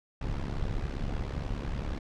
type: noise with amplitude modulation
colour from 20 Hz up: brown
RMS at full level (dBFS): -29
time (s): 0.21-1.99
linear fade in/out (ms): 5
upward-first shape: sine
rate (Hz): 70.3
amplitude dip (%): 80
effects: low-pass 5000 Hz 12 dB/octave